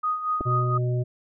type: tone with tremolo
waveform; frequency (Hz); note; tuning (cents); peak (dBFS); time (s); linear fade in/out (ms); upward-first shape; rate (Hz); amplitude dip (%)
sine; 1244.5; D#6; 0; -21; 0.03-0.78; 10; sine; 4.3; 65
type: clicks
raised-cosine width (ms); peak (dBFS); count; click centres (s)
2; -17; 2; 0.408 / 0.411
type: harmonic tone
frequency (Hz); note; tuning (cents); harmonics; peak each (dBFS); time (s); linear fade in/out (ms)
123.47; B2; 0; 1 / 3 / 5; -22 / -32 / -36; 0.45-1.04; 20
effects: none